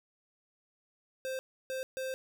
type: tone bursts at uneven times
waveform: square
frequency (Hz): 523.3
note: C5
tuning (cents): 0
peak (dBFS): -35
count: 3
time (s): 1.25-1.39 / 1.7-1.83 / 1.97-2.14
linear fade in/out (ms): 0
effects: none